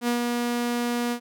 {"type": "tone with ADSR envelope", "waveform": "sawtooth", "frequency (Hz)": 240, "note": "B3", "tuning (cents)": -49, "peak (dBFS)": -17, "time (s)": [0.01, 1.2], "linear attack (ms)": 68, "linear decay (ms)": 110, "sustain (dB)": -3, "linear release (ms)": 81, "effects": []}